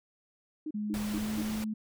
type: tone bursts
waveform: sine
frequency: 307.6 Hz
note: D#4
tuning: 20 cents flat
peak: -33 dBFS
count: 4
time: 0.66-1.422 s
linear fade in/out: 5 ms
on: 48 ms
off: 190 ms
type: tone with pitch glide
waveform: sine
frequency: 210.1 to 216 Hz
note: G#3 to A3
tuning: +20 to -32 cents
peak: -31 dBFS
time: 0.74-1.74 s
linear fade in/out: 10 ms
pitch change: +48 cents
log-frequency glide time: 1.12-1.32 s
type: noise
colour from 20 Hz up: pink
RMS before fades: -41 dBFS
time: 0.94-1.64 s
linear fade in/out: 0 ms
effects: none